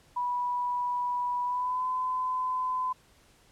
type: tone with pitch glide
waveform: sine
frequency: 980 to 1016.3 Hz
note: B5 to B5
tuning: -14 to +49 cents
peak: -27 dBFS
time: 0.16-2.93 s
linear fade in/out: 10 ms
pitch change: +63 cents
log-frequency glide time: 1.43-1.86 s
effects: pink hiss -61 dBFS RMS until 3.51 s + low-pass 11000 Hz 12 dB/octave